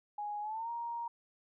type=tone with pitch glide; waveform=sine; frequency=830.6 to 937.7 Hz; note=G#5 to A#5; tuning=0 to +10 cents; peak=-36 dBFS; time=0.18-1.08 s; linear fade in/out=5 ms; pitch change=+210 cents; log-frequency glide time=0.41-0.7 s; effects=none